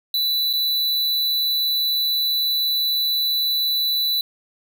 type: tone with dropouts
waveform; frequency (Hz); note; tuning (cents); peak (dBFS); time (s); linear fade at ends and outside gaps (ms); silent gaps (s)
square; 3973; B7; +10; -19; 0.14-4.21; 2; 0.53-0.535
effects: none